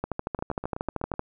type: two click trains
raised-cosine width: 1 ms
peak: -14 / -19 dBFS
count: 16 / 7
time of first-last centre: 0.04-1.194 / 0.39-1.139 s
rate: 13 / 8.01 Hz
effects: none